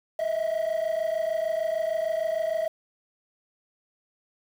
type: tone pair together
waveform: triangle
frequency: 632.7 / 659.3 Hz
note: D#5 / E5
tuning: +29 / 0 cents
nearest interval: minor second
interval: 71 cents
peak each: -24 dBFS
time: 0.19-2.68 s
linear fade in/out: 5 ms
effects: tanh soft clip ceiling -20 dBFS + 8-bit